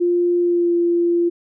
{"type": "tone with pitch glide", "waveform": "sine", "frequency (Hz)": [350, 344.2], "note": ["F4", "F4"], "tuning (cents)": [4, -25], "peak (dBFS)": -14, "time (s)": [0, 1.3], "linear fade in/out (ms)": 20, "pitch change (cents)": -29, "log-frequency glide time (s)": [0.4, 0.74], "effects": []}